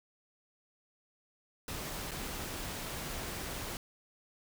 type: noise with dropouts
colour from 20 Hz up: pink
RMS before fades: -40 dBFS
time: 1.68-3.77 s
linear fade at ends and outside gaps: 1 ms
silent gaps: 2.11-2.116 s
effects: none